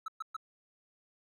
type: tone bursts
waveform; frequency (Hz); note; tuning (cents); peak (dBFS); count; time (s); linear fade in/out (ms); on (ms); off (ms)
triangle; 1304; E6; -19; -33; 3; 0.06-0.366; 5; 22; 120
effects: none